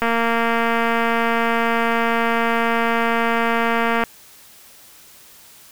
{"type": "click train", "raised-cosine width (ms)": 0.5, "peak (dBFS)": -5, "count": 929, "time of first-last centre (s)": [0.02, 4.037], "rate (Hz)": 231, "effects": ["white hiss -46 dBFS RMS until 5.71 s"]}